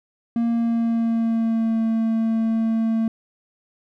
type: tone with pitch glide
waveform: triangle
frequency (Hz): 232.8 to 224.7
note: A#3 to A3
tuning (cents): -2 to +37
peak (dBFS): -16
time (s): 0.36-3.08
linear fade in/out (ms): 2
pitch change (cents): -61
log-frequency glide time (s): 0.48-1.77
effects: none